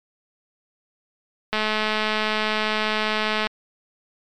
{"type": "click train", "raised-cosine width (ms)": 0.3, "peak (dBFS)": -7, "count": 418, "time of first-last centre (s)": [1.53, 3.47], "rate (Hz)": 215, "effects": ["MP3 96 kbps"]}